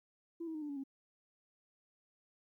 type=tone with pitch steps; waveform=sine; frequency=335.1 / 321.3 / 308 / 295.3 / 283.1 / 271.4 Hz; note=E4 / E4 / D#4 / D4 / C#4 / C#4; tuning=+29 / -44 / -17 / +10 / +37 / -36 cents; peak=-38 dBFS; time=0.4-0.838 s; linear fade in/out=10 ms; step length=73 ms; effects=tanh soft clip ceiling -35 dBFS + 13-bit